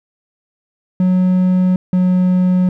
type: tone pair in turn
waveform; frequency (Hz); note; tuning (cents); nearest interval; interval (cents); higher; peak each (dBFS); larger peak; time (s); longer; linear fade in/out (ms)
triangle; 183.6 / 182.54; F#3 / F#3; -13 / -23; unison; 10; first; -8; neither; 1-1.76 / 1.93-2.69; neither; 2
effects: none